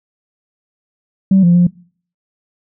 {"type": "tone with pitch steps", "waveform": "sine", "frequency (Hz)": [191.8, 173.6, 176.1], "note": ["G3", "F3", "F3"], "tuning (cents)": [-37, -10, 15], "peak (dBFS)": -5, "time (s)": [1.31, 1.67], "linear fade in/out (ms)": 5, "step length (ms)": 120, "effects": ["noise-tail reverb RT60 0.5 s tail -24 dB re dry", "tanh soft clip ceiling -3 dBFS"]}